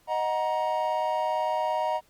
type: chord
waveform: triangle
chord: D# minor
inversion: none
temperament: equal with one note detuned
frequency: 622.3 / 740 / 943.7 Hz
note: D#5 / F#5 / A#5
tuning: 0 / 0 / +21 cents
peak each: -27 / -29 / -26 dBFS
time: 0.07-2.01 s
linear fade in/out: 50 ms
effects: pink hiss -63 dBFS RMS until 2.09 s + Opus 48 kbps